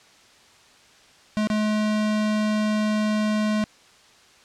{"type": "tone with dropouts", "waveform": "square", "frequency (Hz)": 213.2, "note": "G#3", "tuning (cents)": 46, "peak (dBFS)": -21, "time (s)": [1.37, 3.64], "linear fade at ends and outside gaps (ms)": 0, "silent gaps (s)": [1.472, 1.501], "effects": ["white hiss -53 dBFS RMS until 4.44 s", "low-pass 6000 Hz 12 dB/octave"]}